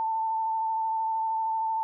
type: tone with vibrato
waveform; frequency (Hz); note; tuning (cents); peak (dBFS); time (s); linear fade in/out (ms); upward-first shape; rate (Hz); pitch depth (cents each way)
sine; 890; A5; +20; -25; 0-1.83; 0; triangle; 13; 20
effects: none